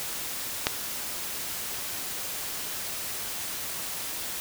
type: click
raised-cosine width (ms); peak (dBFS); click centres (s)
0.2; -4; 0.669
effects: white hiss -34 dBFS RMS until 4.4 s